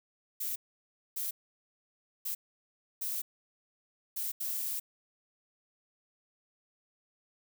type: noise bursts at uneven times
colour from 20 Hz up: violet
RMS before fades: -35 dBFS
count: 6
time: 0.4-0.56 / 1.16-1.31 / 2.25-2.35 / 3.01-3.22 / 4.16-4.32 / 4.4-4.8 s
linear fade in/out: 10 ms
effects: none